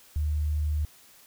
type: tone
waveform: sine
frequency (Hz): 75.4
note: D2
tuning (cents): +46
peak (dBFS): -24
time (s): 0.16-0.85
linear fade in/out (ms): 0
effects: white hiss -55 dBFS RMS until 1.26 s